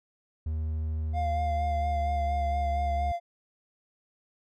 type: tone with pitch glide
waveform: triangle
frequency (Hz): 78.3 to 70.98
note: D#2 to C#2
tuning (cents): +11 to +42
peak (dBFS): -26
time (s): 0.46-3.12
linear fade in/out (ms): 5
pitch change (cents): -169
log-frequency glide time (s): 1.05-2.39
type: tone with vibrato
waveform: triangle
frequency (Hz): 698.5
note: F5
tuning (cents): 0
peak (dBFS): -26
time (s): 1.13-3.2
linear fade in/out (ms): 50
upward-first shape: sine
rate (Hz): 4.3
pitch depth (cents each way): 20
effects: none